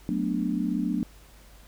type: chord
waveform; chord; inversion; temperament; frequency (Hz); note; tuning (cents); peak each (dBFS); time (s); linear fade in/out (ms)
sine; B minor seventh; second; equal; 185 / 220 / 246.9 / 293.7; F#3 / A3 / B3 / D4; 0 / 0 / 0 / 0; -30; 0.09-1.03; 0
effects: added 50 Hz sine -51 dBFS peak until 1.67 s + pink hiss -55 dBFS RMS until 1.67 s